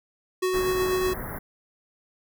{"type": "tone with tremolo", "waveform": "square", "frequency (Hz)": 370, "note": "F#4", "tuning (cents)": 0, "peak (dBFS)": -22, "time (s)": [0.42, 1.14], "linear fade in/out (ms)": 10, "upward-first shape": "triangle", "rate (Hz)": 8.2, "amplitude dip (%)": 30}
{"type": "band-stop noise", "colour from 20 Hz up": "pink", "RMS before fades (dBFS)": -34, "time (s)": [0.53, 1.39], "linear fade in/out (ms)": 10, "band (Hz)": [2000, 11000], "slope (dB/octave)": 96}
{"effects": []}